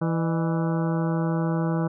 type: harmonic tone with a mistuned harmonic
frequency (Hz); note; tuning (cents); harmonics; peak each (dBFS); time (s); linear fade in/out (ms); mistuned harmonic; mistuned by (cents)
164.81; E3; 0; 1 / 2 / 3 / 4 / 5 / 6 / 7 / 8 / 9; -23 / -29 / -33 / -35 / -37 / -39 / -40 / -41 / -42; 0.01-1.88; 10; 4; -120
effects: none